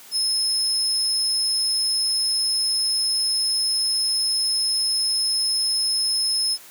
35% pulse tone, 5180 Hz, E8, 31 cents flat, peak -17 dBFS, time 0.11-6.58 s, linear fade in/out 50 ms, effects white hiss -45 dBFS RMS until 6.7 s + high-pass 200 Hz 12 dB/octave

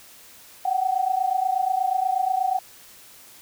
sine tone pair together, 740 / 768.3 Hz, F#5 / G5, 0 / -35 cents, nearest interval minor second, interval 65 cents, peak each -23 dBFS, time 0.65-2.59 s, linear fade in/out 5 ms, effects white hiss -48 dBFS RMS until 3.41 s

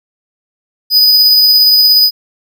square tone with tremolo, 4978 Hz, D#8, in tune, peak -4 dBFS, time 0.9-2.11 s, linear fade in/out 50 ms, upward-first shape triangle, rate 17 Hz, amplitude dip 25%, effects none

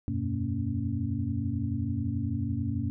sine tone cluster, 84 / 95.5 / 122.3 / 229.7 / 279 Hz, E2 / G2 / B2 / A#3 / C#4, +33 / -45 / -16 / -25 / +11 cents, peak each -38 / -32 / -33 / -34 / -35 dBFS, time 0.08-2.9 s, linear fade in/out 0 ms, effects none

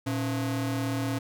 45% pulse ring-modulated tone, 196 Hz, G3, in tune, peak -24 dBFS, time 0.06-1.19 s, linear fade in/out 10 ms, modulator 79.6 Hz, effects none

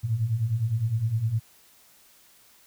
sine beating tone pair, 105.6 / 115.4 Hz, G#2 / A#2, +29 / -17 cents, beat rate 9.8 Hz, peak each -29 / -24 dBFS, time 0.03-1.4 s, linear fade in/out 20 ms, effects white hiss -57 dBFS RMS until 2.66 s

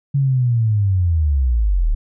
sine linear sweep, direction down, 141.7 to 34.65 Hz, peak -13 dBFS, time 0.14-1.95 s, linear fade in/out 10 ms, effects none

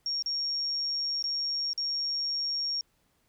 sine tone with dropouts, 5550 Hz, F8, 12 cents flat, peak -28 dBFS, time 0.06-2.81 s, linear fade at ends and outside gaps 1 ms, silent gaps 0.224-0.26 / 1.225-1.24 / 1.732-1.777 s, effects pink hiss -71 dBFS RMS until 3.28 s

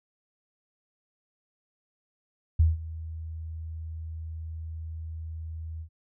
sine tone with ADSR envelope, 80.5 Hz, E2, 41 cents flat, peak -15 dBFS, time 2.59-5.89 s, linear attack 9 ms, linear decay 170 ms, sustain -19 dB, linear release 83 ms, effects none

